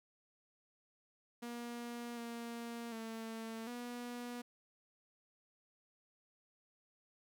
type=tone with pitch steps; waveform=sawtooth; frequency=238 / 234.1 / 224.7 / 242.4 Hz; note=A#3 / A#3 / A3 / B3; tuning=+36 / +8 / +37 / -32 cents; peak=-39 dBFS; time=1.42-4.42 s; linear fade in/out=10 ms; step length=750 ms; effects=12-bit